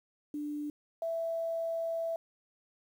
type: tone pair in turn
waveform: sine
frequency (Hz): 295.6 / 661.3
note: D4 / E5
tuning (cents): +11 / +5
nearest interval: octave + major second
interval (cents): 1394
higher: second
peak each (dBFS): -34 / -31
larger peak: second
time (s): 0.34-0.7 / 1.02-2.16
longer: second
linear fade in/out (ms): 2
effects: 10-bit